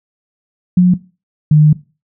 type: tone pair in turn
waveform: sine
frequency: 180.2 / 151.88 Hz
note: F#3 / D#3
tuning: -45 / -41 cents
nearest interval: minor third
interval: 296 cents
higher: first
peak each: -4 dBFS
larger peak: neither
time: 0.77-0.94 / 1.51-1.73 s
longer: second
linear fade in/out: 5 ms
effects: noise-tail reverb RT60 0.3 s tail -18 dB re dry